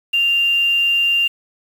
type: tone with quantisation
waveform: sine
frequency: 2788 Hz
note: F7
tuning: 4 cents flat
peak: -13 dBFS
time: 0.13-1.28 s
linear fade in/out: 10 ms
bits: 6
effects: none